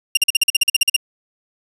sawtooth tone bursts, 2794 Hz, F7, in tune, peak -7 dBFS, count 13, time 0.15-0.964 s, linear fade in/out 5 ms, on 22 ms, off 44 ms, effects resampled to 32000 Hz

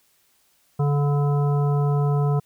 harmonic tone, 144.1 Hz, D3, 33 cents flat, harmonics 1 / 3 / 5 / 7 / 9, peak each -18 / -28 / -32 / -35 / -37 dBFS, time 0.79-2.4 s, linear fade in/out 10 ms, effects white hiss -63 dBFS RMS until 2.45 s

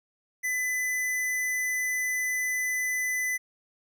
square tone, 2006 Hz, B6, 26 cents sharp, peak -27 dBFS, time 0.43-3.38 s, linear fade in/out 20 ms, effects none

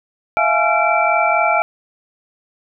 sine tone cluster, 657 / 701 / 847 / 1362 / 2330 Hz, E5 / F5 / G#5 / F6 / D7, -6 / +6 / +34 / -44 / -14 cents, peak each -19 dBFS, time 0.37-1.62 s, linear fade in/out 0 ms, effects none

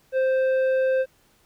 sine tone with tanh clipping, 523.3 Hz, C5, in tune, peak -20 dBFS, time 0.12-1.06 s, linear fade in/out 50 ms, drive 8 dB, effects pink hiss -61 dBFS RMS until 1.45 s

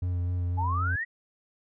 triangle tone with vibrato, 88.8 Hz, F2, 29 cents sharp, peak -24 dBFS, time 0.02-0.96 s, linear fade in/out 5 ms, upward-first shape sine, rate 3.9 Hz, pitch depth 17 cents each way
sine exponential sweep, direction up, 830.6 to 1952 Hz, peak -28 dBFS, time 0.57-1.05 s, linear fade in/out 20 ms
effects none

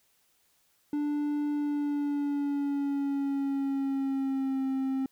triangle tone with pitch glide, 293.7 to 266.2 Hz, D4 to C4, 0 to +30 cents, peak -25 dBFS, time 0.93-5.06 s, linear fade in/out 2 ms, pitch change -170 cents, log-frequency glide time 1.51-4.66 s, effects white hiss -69 dBFS RMS until 5.11 s

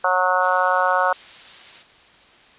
harmonic tone, 183.2 Hz, F#3, 17 cents flat, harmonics 3 / 4 / 5 / 6 / 7 / 8, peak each -23 / -23 / -23 / -23 / -23 / -23 dBFS, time 0.04-1.13 s, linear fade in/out 5 ms
blue noise, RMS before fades -35 dBFS, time 0.4-1.85 s, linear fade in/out 50 ms
effects white hiss -50 dBFS RMS until 2.58 s + resampled to 8000 Hz

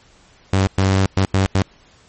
sawtooth tone bursts at uneven times, 96 Hz, G2, 36 cents flat, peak -9 dBFS, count 5, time 0.53-0.67 / 0.78-1.06 / 1.17-1.25 / 1.34-1.46 / 1.55-1.62 s, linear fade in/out 0 ms, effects pink hiss -51 dBFS RMS until 2.08 s + MP3 32 kbps

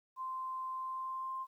sine tone with pitch glide, 1041 to 1050.1 Hz, C6 to C6, -9 to +6 cents, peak -37 dBFS, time 0.16-1.47 s, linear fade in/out 50 ms, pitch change +15 cents, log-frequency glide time 0.71-1.34 s, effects 12-bit

